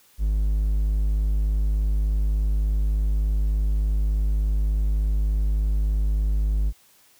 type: tone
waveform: triangle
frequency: 51.7 Hz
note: G#1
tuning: 7 cents flat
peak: -17 dBFS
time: 0.18-6.73 s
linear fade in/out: 50 ms
effects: white hiss -57 dBFS RMS until 7.19 s